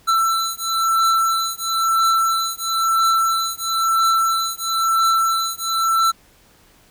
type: beating tone pair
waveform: square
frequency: 1336 / 1337 Hz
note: E6 / E6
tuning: +23 / +24 cents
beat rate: 1 Hz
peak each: -20 dBFS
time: 0.07-6.12 s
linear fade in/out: 20 ms
effects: pink hiss -53 dBFS RMS until 6.9 s